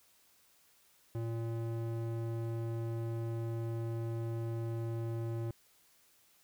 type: tone with band-pass filter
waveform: square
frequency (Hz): 114.9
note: A#2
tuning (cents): -25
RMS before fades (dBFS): -37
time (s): 1.15-5.51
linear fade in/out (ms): 0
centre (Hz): 240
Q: 0.77
effects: white hiss -67 dBFS RMS until 6.43 s